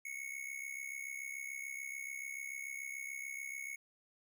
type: tone with amplitude modulation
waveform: square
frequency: 2204 Hz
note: C#7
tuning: 11 cents flat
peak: -39 dBFS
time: 0.05-3.76 s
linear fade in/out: 5 ms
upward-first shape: sine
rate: 66.9 Hz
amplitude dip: 75%
effects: none